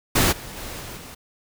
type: noise with level steps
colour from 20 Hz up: pink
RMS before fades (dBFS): -18 / -37 / -34 / -36 / -40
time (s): 0.15-1.15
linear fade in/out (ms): 10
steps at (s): 0.31 / 0.56 / 0.79 / 0.96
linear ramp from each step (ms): 20
effects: none